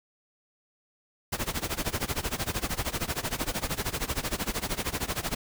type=noise with tremolo; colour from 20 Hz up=pink; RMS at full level=-28 dBFS; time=1.32-5.35 s; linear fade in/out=10 ms; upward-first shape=sine; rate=13 Hz; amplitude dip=90%; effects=none